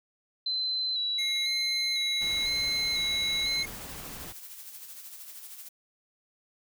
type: tone with vibrato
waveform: sine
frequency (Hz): 3993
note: B7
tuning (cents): +18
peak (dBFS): -27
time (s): 0.46-3.63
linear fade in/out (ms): 5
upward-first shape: square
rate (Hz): 1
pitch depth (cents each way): 30
type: tone with pitch glide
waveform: square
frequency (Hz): 2139 to 2158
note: C7 to C#7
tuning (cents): +38 to -47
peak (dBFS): -33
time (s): 1.18-3.66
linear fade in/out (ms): 10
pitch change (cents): +15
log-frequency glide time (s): 1.67-3.46
type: noise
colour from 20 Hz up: pink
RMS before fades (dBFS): -43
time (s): 2.2-4.33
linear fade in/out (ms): 20
type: noise with tremolo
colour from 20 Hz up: blue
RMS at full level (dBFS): -43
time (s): 3.66-5.69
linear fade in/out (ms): 10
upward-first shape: sine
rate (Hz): 13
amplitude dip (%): 45
effects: none